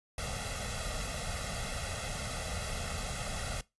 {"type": "noise with comb filter", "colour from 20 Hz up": "pink", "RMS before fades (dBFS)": -37, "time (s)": [0.18, 3.61], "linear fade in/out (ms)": 2, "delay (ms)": 1.5, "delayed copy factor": 0.85, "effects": ["noise-tail reverb RT60 0.2 s tail -20 dB re dry", "resampled to 24000 Hz"]}